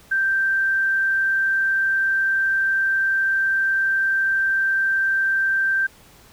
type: tone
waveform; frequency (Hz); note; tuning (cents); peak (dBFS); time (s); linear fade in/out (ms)
sine; 1568; G6; 0; -17; 0.11-5.87; 10
effects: pink hiss -50 dBFS RMS until 6.32 s